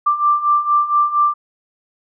sine beating tone pair, 1177 / 1181.3 Hz, D6 / D6, +3 / +10 cents, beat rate 4.3 Hz, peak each -18 / -14 dBFS, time 0.06-1.34 s, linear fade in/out 10 ms, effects none

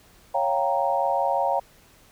sine chord, G half-diminished seventh, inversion second, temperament equal, 554.4 / 698.5 / 784 / 932.3 Hz, Db5 / F5 / G5 / Bb5, 0 / 0 / 0 / 0 cents, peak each -26 dBFS, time 0.34-1.6 s, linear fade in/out 10 ms, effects pink hiss -55 dBFS RMS until 2.11 s

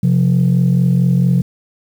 sine tone pair together, 132.2 / 176.65 Hz, C3 / F3, +18 / +20 cents, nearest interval perfect fourth, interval 502 cents, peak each -11 dBFS, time 0.03-1.42 s, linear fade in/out 5 ms, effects tanh soft clip ceiling -6 dBFS + 7-bit

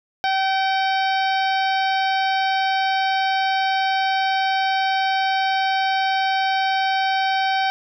harmonic tone with a mistuned harmonic, 770 Hz, G5, 31 cents flat, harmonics 1 / 2 / 3 / 4 / 5 / 6 / 7, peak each -19 / -25 / -29 / -31 / -33 / -35 / -36 dBFS, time 0.24-7.7 s, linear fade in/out 0 ms, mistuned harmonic 5, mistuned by -31 cents, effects none

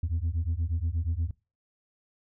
sine beating tone pair, 78.8 / 87.2 Hz, D#2 / F2, +23 / -2 cents, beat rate 8.4 Hz, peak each -27 dBFS, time 0.03-1.31 s, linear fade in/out 5 ms, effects noise-tail reverb RT60 0.3 s tail -24 dB re dry + tanh soft clip ceiling -23 dBFS

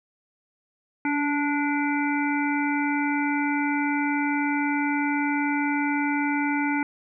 harmonic tone with a mistuned harmonic, 291.6 Hz, D4, 12 cents flat, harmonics 1 / 3 / 5 / 7 / 8, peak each -24 / -29 / -31 / -32 / -33 dBFS, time 1.05-6.83 s, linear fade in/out 2 ms, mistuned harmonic 1, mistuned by -21 cents, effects none

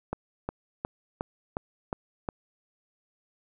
click train, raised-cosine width 1 ms, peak -16 dBFS, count 7, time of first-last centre 0.13-2.288 s, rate 2.78 Hz, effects none

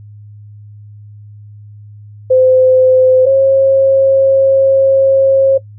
sine tone pair in turn, 515 / 539 Hz, C5 / C#5, -28 / -49 cents, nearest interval minor second, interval 79 cents, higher second, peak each -5 dBFS, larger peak neither, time 2.3-3.26 / 3.26-5.58 s, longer second, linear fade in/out 10 ms, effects noise-tail reverb RT60 0.1 s tail -20 dB re dry + added 104 Hz sine -32 dBFS peak until 5.78 s

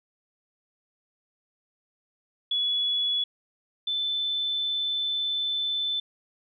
sine tone pair in turn, 3396 / 3522 Hz, G#7 / A7, +38 / +1 cents, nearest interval minor second, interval 63 cents, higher second, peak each -23 / -25 dBFS, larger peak first, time 2.51-3.24 / 3.87-6 s, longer second, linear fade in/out 5 ms, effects none

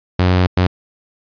sawtooth tone bursts at uneven times, 91 Hz, F#2, 28 cents flat, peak -7 dBFS, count 2, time 0.19-0.47 / 0.57-0.67 s, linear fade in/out 5 ms, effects resampled to 11025 Hz

